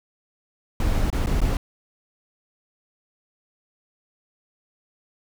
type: noise with dropouts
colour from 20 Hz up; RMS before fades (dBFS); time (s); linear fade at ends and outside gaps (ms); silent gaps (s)
brown; -21; 0.8-1.57; 2; 1.102-1.127 / 1.261-1.27 / 1.405-1.415
effects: none